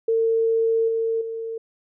sine tone with level steps, 452.6 Hz, A4, 49 cents sharp, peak -17 / -20 / -27 dBFS, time 0.08-1.58 s, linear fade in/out 5 ms, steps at 0.88 / 1.21 s, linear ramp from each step 5 ms, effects none

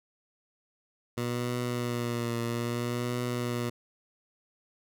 15% pulse tone with vibrato, 120 Hz, B2, 49 cents flat, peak -23 dBFS, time 1.17-3.7 s, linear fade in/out 10 ms, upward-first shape triangle, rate 0.61 Hz, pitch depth 42 cents each way, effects none

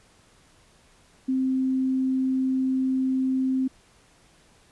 sine tone, 261.6 Hz, C4, in tune, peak -21 dBFS, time 1.28-3.68 s, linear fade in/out 10 ms, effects pink hiss -58 dBFS RMS until 4.71 s + resampled to 24000 Hz

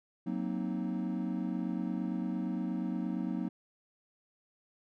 triangle chord, C half-diminished seventh, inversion second, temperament equal with one note detuned, 184.25 / 233.1 / 261.6 / 311.1 Hz, Gb3 / Bb3 / C4 / Eb4, -7 / 0 / 0 / 0 cents, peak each -34 / -35 / -37 / -37 dBFS, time 0.26-3.49 s, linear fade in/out 10 ms, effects none

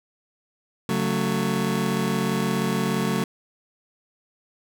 30% pulse chord, F# minor, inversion second, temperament just, 138.75 / 185 / 222 Hz, C#3 / F#3 / A3, +2 / 0 / +16 cents, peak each -26 / -23 / -23 dBFS, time 0.89-3.24 s, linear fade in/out 2 ms, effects none

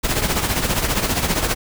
pink noise with tremolo, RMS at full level -17 dBFS, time 0.03-1.55 s, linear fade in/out 20 ms, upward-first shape triangle, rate 15 Hz, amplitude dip 70%, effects none

